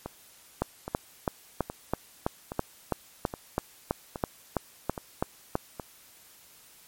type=two click trains; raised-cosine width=1 ms; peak=-20 / -11 dBFS; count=8 / 16; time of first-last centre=0.06-5.798 / 0.62-5.554 s; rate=1.22 / 3.04 Hz; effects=white hiss -55 dBFS RMS until 6.87 s + MP3 64 kbps